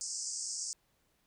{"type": "band-pass noise", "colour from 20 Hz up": "white", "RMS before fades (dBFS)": -39, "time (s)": [0.01, 0.73], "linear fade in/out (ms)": 0, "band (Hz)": [4900, 8500], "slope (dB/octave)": 96, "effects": ["pink hiss -74 dBFS RMS until 1.26 s"]}